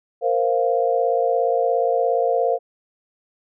sine chord, Bb suspended second, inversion none, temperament equal with one note detuned, 466.2 / 523.3 / 696.4 Hz, Bb4 / C5 / F5, 0 / 0 / -5 cents, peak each -21 dBFS, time 0.21-2.59 s, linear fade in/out 50 ms, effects none

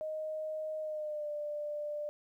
sine tone with pitch glide, 622.3 to 593.2 Hz, D#5 to D5, 0 to +17 cents, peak -35 dBFS, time 0.01-2.09 s, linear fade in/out 0 ms, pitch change -83 cents, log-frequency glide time 0.8-1.29 s, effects 12-bit

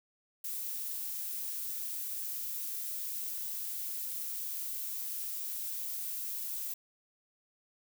violet noise, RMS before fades -38 dBFS, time 0.44-6.74 s, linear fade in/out 5 ms, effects none

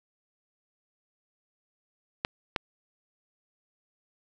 clicks, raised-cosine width 0.3 ms, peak -10 dBFS, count 2, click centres 2.249 / 2.562 s, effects none

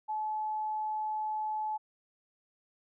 sine tone, 860 Hz, A5, 40 cents flat, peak -31 dBFS, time 0.08-1.78 s, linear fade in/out 20 ms, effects none

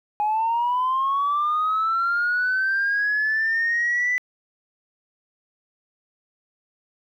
sine linear sweep, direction up, 830.6 to 1998 Hz, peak -18 dBFS, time 0.2-4.18 s, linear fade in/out 0 ms, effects tanh soft clip ceiling -16 dBFS + 10-bit

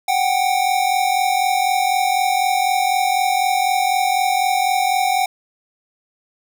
square tone pair together, 740 / 784 Hz, F#5 / G5, 0 / 0 cents, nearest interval minor second, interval 100 cents, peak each -19 dBFS, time 0.08-5.26 s, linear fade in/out 5 ms, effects none

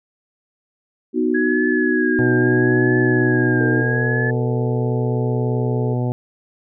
sine chord, B major, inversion none, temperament equal, 246.9 / 311.1 / 370 Hz, B3 / D#4 / F#4, 0 / 0 / 0 cents, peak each -20 dBFS, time 1.13-3.85 s, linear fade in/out 50 ms
sine tone with vibrato, 1661.2 Hz, G#6, in tune, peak -21 dBFS, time 1.34-4.31 s, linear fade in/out 10 ms, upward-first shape triangle, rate 0.76 Hz, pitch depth 70 cents each way
harmonic tone, 123.47 Hz, B2, in tune, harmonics 1 / 2 / 3 / 4 / 5 / 6 / 7, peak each -19 / -25 / -29 / -31 / -33 / -35 / -36 dBFS, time 2.19-6.12 s, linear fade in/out 0 ms
sine tone with pitch glide, 450.4 to 433.1 Hz, A4 to A4, +40 to -27 cents, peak -24 dBFS, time 3.6-5.94 s, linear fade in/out 5 ms, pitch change -67 cents, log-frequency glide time 3.93-5.58 s
effects none

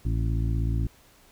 harmonic tone with a mistuned harmonic, 56.2 Hz, A1, 37 cents sharp, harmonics 1 / 2 / 3 / 4 / 5 / 6, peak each -25 / -27 / -36 / -41 / -38 / -42 dBFS, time 0.05-0.87 s, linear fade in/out 5 ms, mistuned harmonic 4, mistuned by +62 cents, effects pink hiss -57 dBFS RMS until 1.31 s

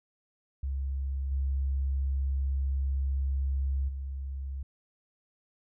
sine tone with level steps, 67.8 Hz, C#2, 38 cents flat, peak -29 / -26 / -33 dBFS, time 0.63-4.63 s, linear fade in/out 5 ms, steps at 1.31 / 3.88 s, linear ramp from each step 10 ms, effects none

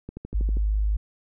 click train, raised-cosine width 3 ms, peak -22 dBFS, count 7, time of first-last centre 0.09-0.57 s, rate 12.5 Hz
sine tone, 51.91 Hz, G#1, in tune, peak -20 dBFS, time 0.34-0.97 s, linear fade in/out 10 ms
effects none

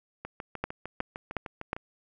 two click trains, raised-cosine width 0.5 ms, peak -14 / -22 dBFS, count 4 / 11, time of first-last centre 0.64-1.731 / 0.25-1.765 s, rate 2.75 / 6.6 Hz, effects none

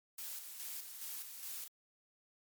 blue noise with tremolo, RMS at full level -44 dBFS, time 0.18-1.68 s, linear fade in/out 5 ms, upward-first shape square, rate 2.4 Hz, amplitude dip 45%, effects MP3 96 kbps

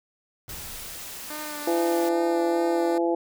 brown noise with exponential decay, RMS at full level -39 dBFS, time 0.48-1.86 s, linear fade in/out 0 ms, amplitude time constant 300 ms
white high-pass noise, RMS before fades -38 dBFS, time 0.49-2.09 s, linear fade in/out 2 ms, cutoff 130 Hz, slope 48 dB/octave
10% pulse tone with vibrato, 299.6 Hz, D4, 35 cents sharp, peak -26 dBFS, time 1.3-2.98 s, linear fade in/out 2 ms, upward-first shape sine, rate 2.4 Hz, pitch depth 26 cents each way
harmonic tone, 169.4 Hz, E3, 48 cents sharp, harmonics 2 / 3 / 4 / 5, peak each -23 / -27 / -29 / -31 dBFS, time 1.67-3.15 s, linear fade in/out 5 ms
effects none

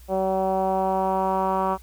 10% pulse tone with low-pass filter sweep, 190 Hz, F#3, 46 cents sharp, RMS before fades -23 dBFS, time 0.08-1.78 s, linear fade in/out 50 ms, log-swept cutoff 640 to 1100 Hz, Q 2.8, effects added 60 Hz sine -44 dBFS peak until 1.82 s + white hiss -55 dBFS RMS until 1.82 s

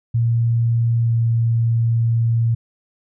sine tone with pitch glide, 116.54 to 115.53 Hz, A#2 to A#2, 0 to -15 cents, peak -14 dBFS, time 0.14-2.55 s, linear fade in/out 10 ms, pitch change -15 cents, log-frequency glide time 1.01-1.13 s, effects none

